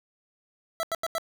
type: tone bursts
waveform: 25% pulse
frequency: 659.3 Hz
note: E5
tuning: in tune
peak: -23 dBFS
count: 4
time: 0.8-1.182 s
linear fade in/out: 0 ms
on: 31 ms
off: 86 ms
effects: none